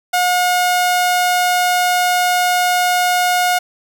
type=tone; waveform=sawtooth; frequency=720 Hz; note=F#5; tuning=47 cents flat; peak=-9 dBFS; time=0.13-3.59 s; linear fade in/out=10 ms; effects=8-bit